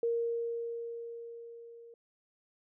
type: tone with level ramp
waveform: sine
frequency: 466.2 Hz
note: A#4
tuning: in tune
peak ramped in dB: -27 to -50 dBFS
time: 0.03-1.94 s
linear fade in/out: 2 ms
effects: none